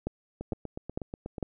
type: two click trains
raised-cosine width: 2 ms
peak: -17 / -23 dBFS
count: 4 / 9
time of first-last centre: 0.07-1.427 / 0.41-1.382 s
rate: 2.21 / 8.23 Hz
effects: none